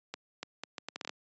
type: accelerating click train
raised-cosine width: 0.2 ms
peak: -20 dBFS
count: 10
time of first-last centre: 0.14-1.094 s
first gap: 290 ms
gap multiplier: 0.71
effects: high-pass 200 Hz 12 dB/octave + resampled to 16000 Hz